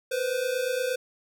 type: tone pair together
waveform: square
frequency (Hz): 486.5 / 515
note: B4 / C5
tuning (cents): -26 / -28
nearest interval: minor second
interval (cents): 98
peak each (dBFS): -31 / -28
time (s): 0.11-0.96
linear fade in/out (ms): 10
effects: none